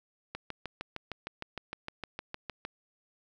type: click train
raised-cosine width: 0.3 ms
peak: -21 dBFS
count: 16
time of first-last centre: 0.35-2.651 s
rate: 6.52 Hz
effects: none